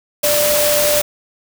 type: tone in noise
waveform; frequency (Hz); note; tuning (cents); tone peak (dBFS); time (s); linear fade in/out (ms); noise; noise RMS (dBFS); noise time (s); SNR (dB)
sine; 591; D5; +11; -15; 0.23-1.02; 10; white; -17; 0.23-1.02; -1
effects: none